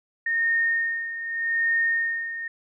sine tone with tremolo, 1838 Hz, A#6, 25 cents flat, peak -19 dBFS, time 0.26-2.48 s, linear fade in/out 5 ms, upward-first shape sine, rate 0.83 Hz, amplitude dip 70%, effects none

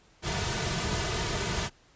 pink noise with comb filter, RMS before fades -30 dBFS, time 0.22-1.7 s, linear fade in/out 50 ms, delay 3.7 ms, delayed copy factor -0.65, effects pink hiss -61 dBFS RMS until 1.95 s + resampled to 16000 Hz

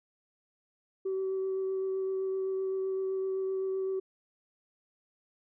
sine tone with vibrato, 381.6 Hz, G4, 47 cents flat, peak -28 dBFS, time 1.05-4 s, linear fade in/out 10 ms, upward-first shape triangle, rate 7.8 Hz, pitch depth 12 cents each way, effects tanh soft clip ceiling -26 dBFS

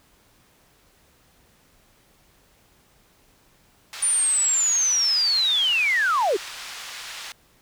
white band-pass noise, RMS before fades -37 dBFS, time 3.93-7.32 s, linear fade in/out 0 ms, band 950 to 4700 Hz, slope 12 dB/octave
sine linear sweep, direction down, 9397 to 339.3 Hz, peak -18 dBFS, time 4.02-6.37 s, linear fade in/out 10 ms
effects pink hiss -59 dBFS RMS until 7.61 s

